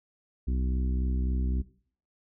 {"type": "harmonic tone", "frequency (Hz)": 63.7, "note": "C2", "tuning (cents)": -46, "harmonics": [1, 2, 3, 4, 5, 6], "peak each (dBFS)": [-26, -41, -38, -39, -45, -48], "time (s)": [0.47, 1.62], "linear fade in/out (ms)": 10, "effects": ["noise-tail reverb RT60 0.5 s tail -17 dB re dry"]}